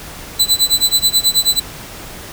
sawtooth tone with tremolo, 4000 Hz, B7, 21 cents sharp, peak -5 dBFS, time 0.39-1.6 s, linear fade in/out 10 ms, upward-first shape sine, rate 9.3 Hz, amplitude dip 95%, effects pink hiss -32 dBFS RMS until 2.32 s

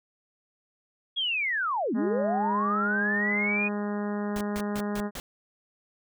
sine linear two-way sweep, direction down then up, 3358 to 207.7 to 2499 Hz, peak -25 dBFS, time 1.16-3.69 s, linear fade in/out 20 ms, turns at 1.94 s
harmonic tone, 206.2 Hz, G#3, 12 cents flat, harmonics 1 / 2 / 3 / 4 / 5 / 6 / 7 / 8 / 9, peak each -29 / -35 / -39 / -41 / -43 / -45 / -46 / -47 / -48 dBFS, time 1.94-5.11 s, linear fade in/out 50 ms
pink noise bursts, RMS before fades -37 dBFS, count 5, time 4.36-5.2 s, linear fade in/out 0 ms, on 48 ms, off 150 ms
effects none

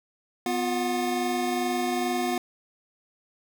square tone cluster, 248.8 / 354.3 / 724 Hz, B3 / F4 / F#5, +13 / +25 / -38 cents, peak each -30 dBFS, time 0.46-2.38 s, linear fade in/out 2 ms, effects none

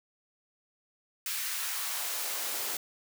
white noise with high-pass filter sweep, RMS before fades -34 dBFS, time 1.26-2.77 s, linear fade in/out 2 ms, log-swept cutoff 1800 to 310 Hz, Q 1.1, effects none

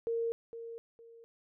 sine tone with echo, 461.4 Hz, A#4, 18 cents flat, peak -30 dBFS, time 0.07-0.32 s, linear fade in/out 0 ms, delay 460 ms, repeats 2, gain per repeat -11 dB, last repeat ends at 1.24 s, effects none

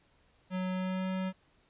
square tone with pitch glide, 185 to 187.47 Hz, F#3 to F#3, 0 to +23 cents, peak -32 dBFS, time 0.5-1.33 s, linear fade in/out 50 ms, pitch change +23 cents, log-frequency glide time 0.72-1.09 s, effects pink hiss -68 dBFS RMS until 1.69 s + resampled to 8000 Hz

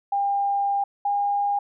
sine tone pair in turn, 801 / 810.3 Hz, G5 / G#5, +37 / -43 cents, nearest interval unison, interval 20 cents, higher second, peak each -20 dBFS, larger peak neither, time 0.12-0.84 / 1.05-1.59 s, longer first, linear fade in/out 5 ms, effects none

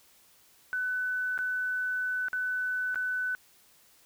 sine tone with dropouts, 1500 Hz, F#6, 23 cents sharp, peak -28 dBFS, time 0.73-3.35 s, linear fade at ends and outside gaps 0 ms, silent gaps 1.378-1.389 / 2.284-2.331 / 2.945-2.957 s, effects white hiss -61 dBFS RMS until 4.05 s

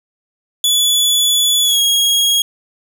sawtooth tone with pitch glide, 3432 to 3292 Hz, A7 to G#7, -44 to -16 cents, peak -8 dBFS, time 0.64-2.42 s, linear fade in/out 2 ms, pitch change -72 cents, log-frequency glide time 1.63-1.8 s, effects none

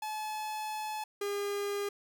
45% pulse tone pair in turn, 859 / 405.4 Hz, A5 / G#4, -42 / -42 cents, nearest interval octave + minor second, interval 1300 cents, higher first, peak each -35 / -32 dBFS, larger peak second, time 0.02-1.04 / 1.21-1.89 s, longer first, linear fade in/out 5 ms, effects none

